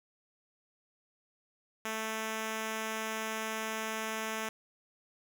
5% pulse tone, 220.1 Hz, A3, 1 cent sharp, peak -23 dBFS, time 1.85-4.49 s, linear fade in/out 2 ms, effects none

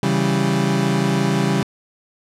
30% pulse chord, C# diminished, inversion none, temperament equal, 138.59 / 164.81 / 196 Hz, C#3 / E3 / G3, 0 / 0 / 0 cents, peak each -18 / -20 / -17 dBFS, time 0.03-1.63 s, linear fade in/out 2 ms, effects low-pass 9000 Hz 12 dB/octave

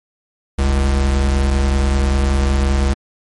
square tone pair together, 43.15 / 68.5 Hz, F1 / C#2, -20 / -20 cents, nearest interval minor sixth, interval 800 cents, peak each -21 / -14 dBFS, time 0.58-2.94 s, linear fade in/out 10 ms, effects MP3 48 kbps

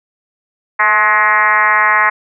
sine tone with frequency modulation, 1480 Hz, F#6, in tune, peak -8 dBFS, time 0.79-2.1 s, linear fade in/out 10 ms, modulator 208 Hz, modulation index 3, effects none

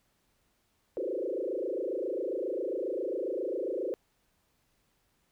sine tone with frequency modulation, 440 Hz, A4, in tune, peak -30 dBFS, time 0.97-3.94 s, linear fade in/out 0 ms, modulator 27.4 Hz, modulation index 3.8, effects pink hiss -73 dBFS RMS until 5.31 s

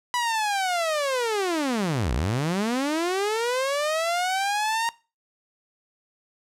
sawtooth linear two-way sweep, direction down then up, 989 to 52.9 to 935 Hz, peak -19 dBFS, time 0.14-4.89 s, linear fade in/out 0 ms, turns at 2.13 s, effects noise-tail reverb RT60 0.3 s tail -20 dB re dry + low-pass 10000 Hz 12 dB/octave

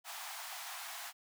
pink high-pass noise, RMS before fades -45 dBFS, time 0.04-1.13 s, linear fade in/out 50 ms, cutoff 670 Hz, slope 96 dB/octave, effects none

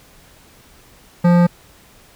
sine tone with hard clipping, 174.61 Hz, F3, in tune, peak -11 dBFS, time 1.24-1.47 s, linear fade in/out 10 ms, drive 15 dB, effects pink hiss -48 dBFS RMS until 2.15 s

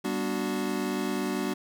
square chord, G major seventh, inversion none, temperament equal with one note detuned, 196 / 243.4 / 293.7 / 370 Hz, G3 / B3 / D4 / F#4, 0 / -25 / 0 / 0 cents, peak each -34 dBFS, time 0.04-1.54 s, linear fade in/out 10 ms, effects none

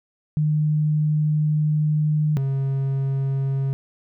sine / triangle tone pair in turn, 152.1 / 135.91 Hz, D#3 / C#3, -39 / -34 cents, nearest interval major second, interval 195 cents, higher first, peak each -17 / -18 dBFS, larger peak first, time 0.37-2.37 / 2.37-3.73 s, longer first, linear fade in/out 0 ms, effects none

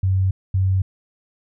sine tone pair in turn, 94.8 / 94.8 Hz, F#2 / F#2, +43 / +43 cents, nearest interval unison, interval 0 cents, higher neither, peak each -15 dBFS, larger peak neither, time 0.03-0.31 / 0.54-0.82 s, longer neither, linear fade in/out 5 ms, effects none

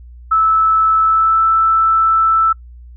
sine tone with pitch glide, 1309 to 1321.9 Hz, E6 to E6, -13 to +4 cents, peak -9 dBFS, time 0.31-2.53 s, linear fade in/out 10 ms, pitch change +17 cents, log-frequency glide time 1.02-1.44 s, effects noise-tail reverb RT60 0.1 s tail -25 dB re dry + added 60 Hz sine -34 dBFS peak until 2.96 s

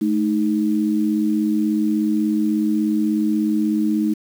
sine tone pair together, 215.4 / 311.9 Hz, A3 / D#4, -37 / +4 cents, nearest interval tritone, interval 641 cents, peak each -19 dBFS, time 0.01-4.14 s, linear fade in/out 10 ms, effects 7-bit

